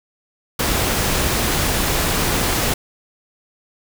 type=noise; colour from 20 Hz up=pink; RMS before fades=-19 dBFS; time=0.59-2.74 s; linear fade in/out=5 ms; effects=none